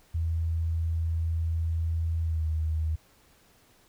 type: tone with pitch glide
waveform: sine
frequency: 82.1 to 78.98 Hz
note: E2 to D#2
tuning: -6 to +26 cents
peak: -25 dBFS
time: 0.14-2.96 s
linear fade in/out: 10 ms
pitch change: -68 cents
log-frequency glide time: 2.23-2.44 s
effects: pink hiss -61 dBFS RMS until 3.88 s